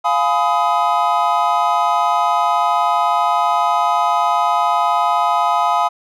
triangle chord, F half-diminished seventh, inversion none, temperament just, 698.5 / 838.1 / 1005.8 / 1257.2 Hz, F5 / Ab5 / Cb6 / Eb6, 0 / +16 / +31 / +18 cents, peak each -17 dBFS, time 0.04-5.89 s, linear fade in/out 20 ms, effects none

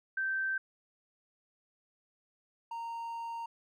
sine / triangle tone pair in turn, 1556 / 925.2 Hz, G6 / A#5, -13 / -13 cents, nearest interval major sixth, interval 900 cents, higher first, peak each -30 / -35 dBFS, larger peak first, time 0.17-0.58 / 2.71-3.46 s, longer second, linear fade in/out 5 ms, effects none

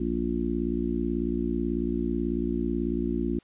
harmonic tone, 58.2 Hz, A#1, 2 cents flat, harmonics 1 / 3 / 4 / 5 / 6, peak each -33 / -34 / -30 / -31 / -31 dBFS, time 0-3.39 s, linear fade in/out 5 ms, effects white hiss -62 dBFS RMS until 3.43 s + resampled to 8000 Hz

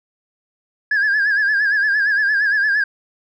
sine tone with vibrato, 1661.2 Hz, G#6, in tune, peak -12 dBFS, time 0.91-2.84 s, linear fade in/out 5 ms, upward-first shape sine, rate 8.7 Hz, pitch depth 81 cents each way, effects tanh soft clip ceiling -12 dBFS

